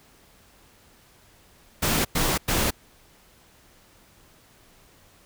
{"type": "noise bursts", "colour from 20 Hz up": "pink", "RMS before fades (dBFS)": -23, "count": 3, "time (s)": [1.82, 2.708], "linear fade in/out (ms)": 10, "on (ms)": 230, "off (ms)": 99, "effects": ["pink hiss -56 dBFS RMS until 5.25 s"]}